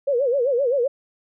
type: tone with vibrato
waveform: sine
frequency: 518 Hz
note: C5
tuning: 17 cents flat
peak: -17 dBFS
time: 0.07-0.88 s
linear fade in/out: 10 ms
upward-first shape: sine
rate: 7.7 Hz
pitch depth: 180 cents each way
effects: none